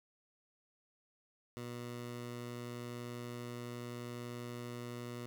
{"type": "tone", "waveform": "15% pulse", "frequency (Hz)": 120.8, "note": "B2", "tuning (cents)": -38, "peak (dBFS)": -36, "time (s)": [1.57, 5.26], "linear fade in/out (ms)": 0, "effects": []}